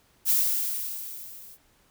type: noise with level ramp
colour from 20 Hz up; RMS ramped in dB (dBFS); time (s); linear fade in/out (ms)
violet; -20 to -48; 0.25-1.58; 50
effects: pink hiss -63 dBFS RMS until 1.9 s